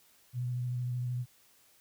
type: tone with vibrato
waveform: sine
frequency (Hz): 123.7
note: B2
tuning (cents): +3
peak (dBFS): -31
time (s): 0.33-1.26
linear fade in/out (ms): 50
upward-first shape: square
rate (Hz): 13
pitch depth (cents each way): 16
effects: white hiss -64 dBFS RMS until 1.8 s